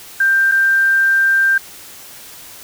sine tone with dropouts, 1575 Hz, G6, 8 cents sharp, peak -10 dBFS, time 0.2-1.58 s, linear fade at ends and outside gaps 5 ms, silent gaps 0.515-0.519 s, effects white hiss -37 dBFS RMS until 2.63 s

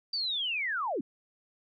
sine linear sweep, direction down, 4699 to 214.1 Hz, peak -29 dBFS, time 0.13-1.01 s, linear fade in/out 5 ms, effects none

